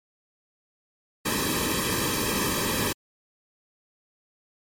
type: noise with comb filter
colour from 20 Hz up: pink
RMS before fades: -26 dBFS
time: 1.25-2.93 s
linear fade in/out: 10 ms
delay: 1.4 ms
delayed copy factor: -1
effects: MP3 64 kbps